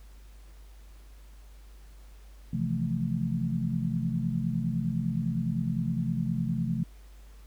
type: chord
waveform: sine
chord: F major seventh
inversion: second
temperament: equal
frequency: 130.81 / 164.81 / 174.61 / 220 Hz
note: C3 / E3 / F3 / A3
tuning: 0 / 0 / 0 / 0 cents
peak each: -32 dBFS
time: 2.53-6.84 s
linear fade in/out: 5 ms
effects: added 50 Hz sine -47 dBFS peak until 7.46 s + pink hiss -61 dBFS RMS until 7.46 s